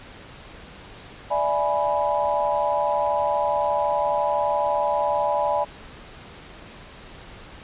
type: chord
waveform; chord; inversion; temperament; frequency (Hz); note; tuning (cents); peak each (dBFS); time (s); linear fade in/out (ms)
sine; E dominant seventh; third; equal with one note detuned; 587.3 / 659.3 / 836.4 / 987.8; D5 / E5 / G#5 / B5; 0 / 0 / +12 / 0; -24 / -28 / -24 / -26; 1.3-5.65; 20
effects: pink hiss -43 dBFS RMS until 7.63 s + resampled to 8000 Hz